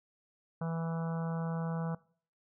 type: harmonic tone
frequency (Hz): 164.81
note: E3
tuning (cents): 0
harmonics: 1 / 3 / 4 / 5 / 6 / 7 / 8 / 9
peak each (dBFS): -33 / -43 / -45 / -47 / -49 / -50 / -51 / -52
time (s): 0.61-1.95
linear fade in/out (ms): 5
effects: noise-tail reverb RT60 0.5 s tail -22 dB re dry